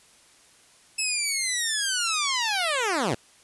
10% pulse linear sweep, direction down, 2622 to 97.5 Hz, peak -15 dBFS, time 0.98-3.15 s, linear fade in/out 10 ms, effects white hiss -56 dBFS RMS until 3.43 s + resampled to 24000 Hz

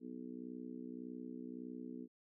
harmonic tone, 61.74 Hz, B1, in tune, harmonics 3 / 4 / 5 / 6 / 7, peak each -55 / -47 / -51 / -57 / -55 dBFS, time 0-2.08 s, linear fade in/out 50 ms, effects none

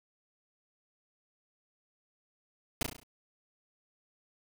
pink noise with echo, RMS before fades -29 dBFS, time 2.81-2.83 s, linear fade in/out 2 ms, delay 34 ms, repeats 6, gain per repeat -5 dB, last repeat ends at 3.034 s, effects none

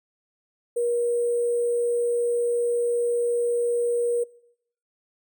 sine tone with sample-and-hold, 477.3 Hz, A#4, 41 cents sharp, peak -21 dBFS, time 0.76-4.24 s, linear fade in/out 10 ms, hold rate 8820 Hz, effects noise-tail reverb RT60 0.7 s tail -22 dB re dry

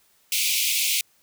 pink high-pass noise, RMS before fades -23 dBFS, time 0.32-1.01 s, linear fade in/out 2 ms, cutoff 2200 Hz, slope 96 dB/octave, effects white hiss -62 dBFS RMS until 1.22 s

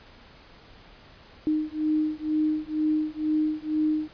sine beating tone pair, 307 / 309.1 Hz, D#4 / D#4, -23 / -11 cents, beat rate 2.1 Hz, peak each -26 dBFS, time 1.47-4.08 s, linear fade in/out 0 ms, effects pink hiss -51 dBFS RMS until 4.13 s + resampled to 11025 Hz

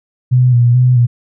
sine tone with vibrato, 123.1 Hz, B2, 5 cents flat, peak -6 dBFS, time 0.31-1.07 s, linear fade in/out 20 ms, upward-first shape square, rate 2.3 Hz, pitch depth 39 cents each way, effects none

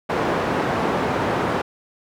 white band-pass noise, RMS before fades -22 dBFS, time 0.09-1.62 s, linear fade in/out 10 ms, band 100 to 920 Hz, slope 12 dB/octave, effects none

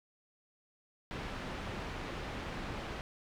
pink low-pass noise, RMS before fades -41 dBFS, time 1.11-3.01 s, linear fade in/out 0 ms, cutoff 3000 Hz, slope 12 dB/octave, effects none

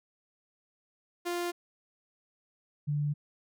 sawtooth / sine tone pair in turn, 349.2 / 146.82 Hz, F4 / D3, 0 / 0 cents, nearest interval octave + minor third, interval 1500 cents, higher first, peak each -27 / -27 dBFS, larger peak neither, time 1.25-1.52 / 2.87-3.14 s, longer neither, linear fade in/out 20 ms, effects none

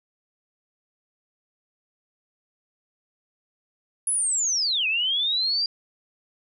sine linear two-way sweep, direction down then up, 10548 to 2489 to 4800 Hz, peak -21 dBFS, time 4.07-5.66 s, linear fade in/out 2 ms, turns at 4.87 s, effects none

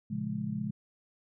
sine chord, Bb minor seventh, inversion none, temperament just, 116.54 / 139.85 / 174.81 / 209.8 Hz, Bb2 / Db3 / F3 / Ab3, 0 / +16 / +2 / +18 cents, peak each -40 / -38 / -39 / -34 dBFS, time 0.1-0.71 s, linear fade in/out 10 ms, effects none

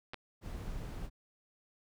clicks, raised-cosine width 0.3 ms, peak -26 dBFS, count 2, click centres 0.135 / 0.143 s
brown noise, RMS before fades -41 dBFS, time 0.41-1.1 s, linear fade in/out 50 ms
effects none

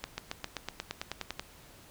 accelerating click train, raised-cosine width 0.2 ms, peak -17 dBFS, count 13, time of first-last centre 0.04-1.396 s, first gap 140 ms, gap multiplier 0.96, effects pink hiss -55 dBFS RMS until 1.9 s

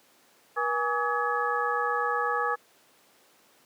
sine tone cluster, 481.8 / 828 / 1142 / 1270 / 1690 Hz, B4 / G#5 / D6 / D#6 / G#6, -43 / -5 / -49 / +35 / +30 cents, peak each -31 dBFS, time 0.56-2.56 s, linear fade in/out 20 ms, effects pink hiss -60 dBFS RMS until 3.65 s + high-pass 300 Hz 12 dB/octave

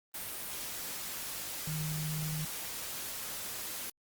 sine tone in noise, 154.9 Hz, D#3, 7 cents flat, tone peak -34 dBFS, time 1.67-2.45 s, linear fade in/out 5 ms, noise white, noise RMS -40 dBFS, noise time 0.14-3.9 s, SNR +3 dB, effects Opus 32 kbps

